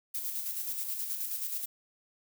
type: noise with tremolo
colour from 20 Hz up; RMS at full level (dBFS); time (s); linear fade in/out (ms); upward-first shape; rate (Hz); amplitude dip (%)
violet; -34; 0.14-1.66; 10; square; 9.4; 40
effects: none